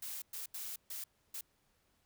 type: noise bursts at uneven times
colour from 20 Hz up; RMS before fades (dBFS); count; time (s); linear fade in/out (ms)
blue; -43; 5; 0.02-0.22 / 0.33-0.46 / 0.54-0.76 / 0.9-1.04 / 1.34-1.41; 5
effects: pink hiss -75 dBFS RMS until 2.05 s